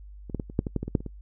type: clicks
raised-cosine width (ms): 3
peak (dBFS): -25 / -16 / -17 / -27 / -9 / -17 / -13 / -18 / -20 / -8 / -26 / -22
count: 12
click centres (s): 0.298 / 0.347 / 0.398 / 0.499 / 0.591 / 0.668 / 0.763 / 0.83 / 0.88 / 0.952 / 1.005 / 1.063
effects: noise-tail reverb RT60 0.1 s tail -25 dB re dry + added 50 Hz sine -42 dBFS peak until 1.21 s